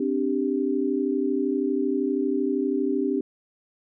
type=chord; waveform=sine; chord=C suspended second; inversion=none; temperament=just; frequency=261.6 / 294.3 / 392.4 Hz; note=C4 / D4 / G4; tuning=0 / +4 / +2 cents; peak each=-26 dBFS; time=0-3.21 s; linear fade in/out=5 ms; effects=none